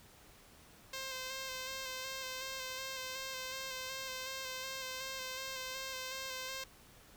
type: tone with vibrato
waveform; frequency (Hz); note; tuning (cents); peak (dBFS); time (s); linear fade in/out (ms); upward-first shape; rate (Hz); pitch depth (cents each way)
5% pulse; 523.3; C5; 0; -29; 0.93-6.64; 5; square; 2.7; 19
effects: pink hiss -60 dBFS RMS until 7.16 s